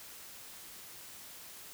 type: silence
effects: white hiss -50 dBFS RMS until 1.73 s